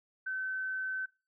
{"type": "tone", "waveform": "sine", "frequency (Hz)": 1529, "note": "G6", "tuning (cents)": -44, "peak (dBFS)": -33, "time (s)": [0.26, 1.06], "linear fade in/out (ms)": 10, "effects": ["noise-tail reverb RT60 0.3 s tail -22 dB re dry"]}